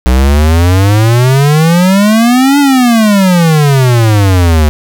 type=exponential two-way sweep; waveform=square; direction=up then down; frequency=61 to 289.4 to 73.8 Hz; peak=-5 dBFS; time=0.06-4.69 s; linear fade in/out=0 ms; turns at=2.59 s; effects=none